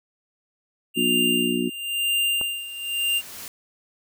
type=tone with tremolo; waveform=square; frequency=2794 Hz; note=F7; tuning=in tune; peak=-20 dBFS; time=0.94-3.22 s; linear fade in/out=50 ms; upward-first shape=sine; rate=0.99 Hz; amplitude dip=80%
type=harmonic tone; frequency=60.1 Hz; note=B1; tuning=46 cents flat; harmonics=3 / 4 / 5 / 6; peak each=-30 / -25 / -28 / -27 dBFS; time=0.96-1.7 s; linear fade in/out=20 ms
type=noise with exponential growth; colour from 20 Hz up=white; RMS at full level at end=-36 dBFS; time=1.64-3.48 s; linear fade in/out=0 ms; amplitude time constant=400 ms
type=click; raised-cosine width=1 ms; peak=-20 dBFS; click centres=2.413 s
effects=none